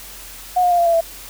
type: tone with pitch steps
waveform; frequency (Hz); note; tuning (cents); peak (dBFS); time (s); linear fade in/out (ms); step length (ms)
sine; 726 / 713.1 / 700.5 / 688 / 675.8 / 663.8; F#5 / F5 / F5 / F5 / E5 / E5; -33 / +36 / +5 / -26 / +43 / +12; -12; 0.56-1.01; 10; 75
effects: added 44 Hz sine -43 dBFS peak until 1.29 s + white hiss -37 dBFS RMS until 1.29 s